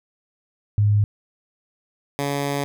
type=tone pair in turn; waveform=sine / 10% pulse; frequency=103.83 / 141.67 Hz; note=G#2 / C#3; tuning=0 / +38 cents; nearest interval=perfect fourth; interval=538 cents; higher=second; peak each=-14 dBFS; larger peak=neither; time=0.78-1.04 / 2.19-2.64 s; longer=second; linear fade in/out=0 ms; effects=none